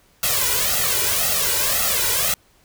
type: noise with flanger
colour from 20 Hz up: white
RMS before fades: -20 dBFS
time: 0.23-2.34 s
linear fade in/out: 2 ms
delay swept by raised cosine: 1.5 to 2.08 ms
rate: 1.9 Hz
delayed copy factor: +0.95
effects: pink hiss -57 dBFS RMS until 2.64 s